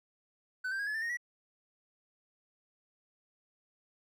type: tone with pitch steps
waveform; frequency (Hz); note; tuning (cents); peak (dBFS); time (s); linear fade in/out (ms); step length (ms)
triangle; 1509 / 1573.1 / 1639.9 / 1709.5 / 1782.1 / 1857.8 / 1936.7; F#6 / G6 / G#6 / G#6 / A6 / A#6 / B6; +34 / +6 / -22 / +50 / +22 / -6 / -34; -31; 0.64-1.172; 10; 76
effects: none